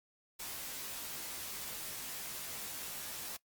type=noise with comb filter; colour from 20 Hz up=white; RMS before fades=-43 dBFS; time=0.39-3.37 s; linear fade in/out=10 ms; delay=17 ms; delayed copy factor=-0.75; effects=noise-tail reverb RT60 0.1 s tail -20 dB re dry + Opus 48 kbps